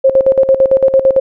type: tone with tremolo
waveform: sine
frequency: 534 Hz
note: C5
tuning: 35 cents sharp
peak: -4 dBFS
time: 0.04-1.2 s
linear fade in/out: 10 ms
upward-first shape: square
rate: 8.9 Hz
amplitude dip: 75%
effects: none